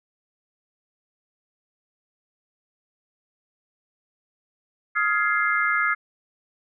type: chord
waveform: sine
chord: F minor seventh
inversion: third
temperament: just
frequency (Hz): 1257.2 / 1396.9 / 1676.3 / 2095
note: Eb6 / F6 / Ab6 / C7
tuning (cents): +18 / 0 / +16 / +2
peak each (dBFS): -25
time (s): 4.95-5.95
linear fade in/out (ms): 20
effects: none